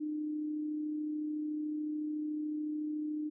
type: tone with amplitude modulation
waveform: sine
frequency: 302.9 Hz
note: D#4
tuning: 46 cents flat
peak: -32 dBFS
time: 0-3.3 s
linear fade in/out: 20 ms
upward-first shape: sine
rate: 33.8 Hz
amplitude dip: 30%
effects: none